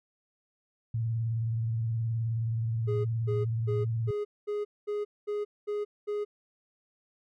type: tone with vibrato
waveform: sine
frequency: 113.8 Hz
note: A#2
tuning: 41 cents flat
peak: -27 dBFS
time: 0.94-4.11 s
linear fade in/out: 5 ms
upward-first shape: triangle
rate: 19 Hz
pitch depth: 71 cents each way
type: tone bursts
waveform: triangle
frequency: 415.3 Hz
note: G#4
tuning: in tune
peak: -27 dBFS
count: 9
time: 2.87-6.25 s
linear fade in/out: 20 ms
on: 180 ms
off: 220 ms
effects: none